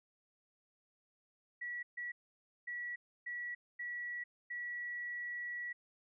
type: tone bursts at uneven times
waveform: sine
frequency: 1936 Hz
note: B6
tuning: 35 cents flat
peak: -39 dBFS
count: 6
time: 1.61-1.83 / 1.97-2.12 / 2.67-2.96 / 3.26-3.55 / 3.79-4.24 / 4.5-5.73 s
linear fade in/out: 10 ms
effects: none